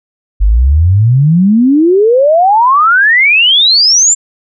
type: exponential sweep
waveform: sine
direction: up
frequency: 46.83 to 7460 Hz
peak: -4 dBFS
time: 0.4-4.15 s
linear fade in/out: 20 ms
effects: none